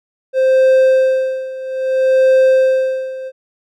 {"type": "tone with tremolo", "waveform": "triangle", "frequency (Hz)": 523.3, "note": "C5", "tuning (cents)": 0, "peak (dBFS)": -5, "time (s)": [0.33, 3.32], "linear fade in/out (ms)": 50, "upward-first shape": "sine", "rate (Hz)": 0.61, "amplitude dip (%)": 85, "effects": []}